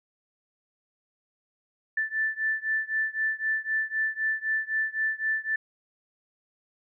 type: beating tone pair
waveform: sine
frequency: 1760 / 1763.9 Hz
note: A6 / A6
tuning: 0 / +4 cents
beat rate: 3.9 Hz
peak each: -28 / -29 dBFS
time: 1.97-5.56 s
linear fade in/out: 5 ms
effects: none